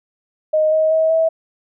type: tone with pitch steps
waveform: sine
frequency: 621 / 630 / 639.2 / 648.5 Hz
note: D#5 / D#5 / D#5 / E5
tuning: -3 / +21 / +47 / -28 cents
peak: -12 dBFS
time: 0.53-1.29 s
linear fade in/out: 10 ms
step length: 190 ms
effects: none